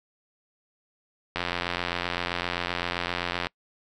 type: click train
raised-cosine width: 0.3 ms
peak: -11 dBFS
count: 186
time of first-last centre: 1.36-3.469 s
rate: 87.7 Hz
effects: noise-tail reverb RT60 0.1 s tail -26 dB re dry